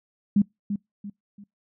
sine tone with echo, 203.3 Hz, G#3, 37 cents flat, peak -15 dBFS, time 0.36-0.42 s, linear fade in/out 5 ms, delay 340 ms, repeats 3, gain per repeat -9 dB, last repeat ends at 1.44 s, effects noise-tail reverb RT60 0.2 s tail -26 dB re dry

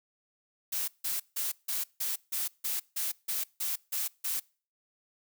blue noise bursts, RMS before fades -32 dBFS, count 12, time 0.72-4.4 s, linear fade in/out 10 ms, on 160 ms, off 160 ms, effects noise-tail reverb RT60 0.4 s tail -25 dB re dry

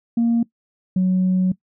sine tone pair in turn, 233.1 / 185.01 Hz, A#3 / F#3, 0 / 0 cents, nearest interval major third, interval 400 cents, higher first, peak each -13 dBFS, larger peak neither, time 0.17-0.43 / 0.96-1.52 s, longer second, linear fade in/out 5 ms, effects noise-tail reverb RT60 0.1 s tail -20 dB re dry + tanh soft clip ceiling -12 dBFS

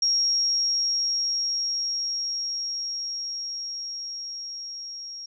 sine tone with level ramp, 5588 Hz, F8, in tune, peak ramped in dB -19 to -35 dBFS, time 0.02-5.26 s, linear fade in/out 5 ms, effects none

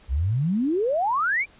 sine exponential sweep, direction up, 58.27 to 2433 Hz, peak -20 dBFS, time 0.08-1.46 s, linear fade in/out 50 ms, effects pink hiss -54 dBFS RMS until 1.59 s + resampled to 8000 Hz

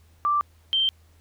sine tone pair in turn, 1174.7 / 3136 Hz, D6 / G7, 0 / 0 cents, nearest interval octave + perfect fourth, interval 1700 cents, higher second, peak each -19 dBFS, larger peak neither, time 0.25-0.41 / 0.73-0.89 s, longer neither, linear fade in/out 0 ms, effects added 81 Hz sine -54 dBFS peak until 1.2 s + pink hiss -63 dBFS RMS until 1.2 s

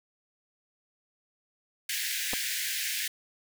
pink high-pass noise, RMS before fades -32 dBFS, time 1.89-3.08 s, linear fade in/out 5 ms, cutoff 1600 Hz, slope 96 dB/octave
clicks, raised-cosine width 1 ms, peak -21 dBFS, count 2, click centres 2.333 / 2.337 s
effects none

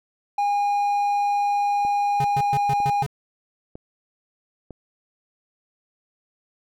triangle tone, 815 Hz, G#5, 33 cents flat, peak -17 dBFS, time 0.38-3.03 s, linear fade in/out 5 ms
click train, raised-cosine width 2 ms, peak -24 dBFS, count 4, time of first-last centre 1.85-4.707 s, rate 1.05 Hz
square tone bursts, 140.1 Hz, C#3, 19 cents sharp, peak -25 dBFS, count 6, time 2.2-3.064 s, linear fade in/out 2 ms, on 44 ms, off 120 ms
effects none

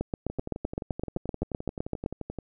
two click trains, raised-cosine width 2 ms, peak -21 / -15 dBFS, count 25 / 17, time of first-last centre 0.3-2.387 / 0.01-2.061 s, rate 11.5 / 7.8 Hz, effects none

